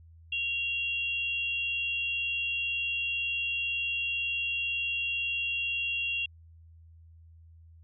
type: tone pair together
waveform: sine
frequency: 2762 / 3300 Hz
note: F7 / G#7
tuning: -20 / -12 cents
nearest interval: minor third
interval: 308 cents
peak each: -29 / -36 dBFS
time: 0.32-6.26 s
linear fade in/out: 5 ms
effects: added 82 Hz sine -51 dBFS peak until 7.83 s